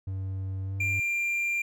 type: tone with pitch glide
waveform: triangle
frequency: 95.5 to 98.53 Hz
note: G2 to G2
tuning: -45 to +9 cents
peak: -28 dBFS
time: 0.07-1 s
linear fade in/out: 5 ms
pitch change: +54 cents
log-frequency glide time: 0.63-0.84 s
type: tone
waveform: triangle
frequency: 2383 Hz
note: D7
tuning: 25 cents sharp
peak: -24 dBFS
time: 0.8-1.62 s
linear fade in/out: 5 ms
effects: none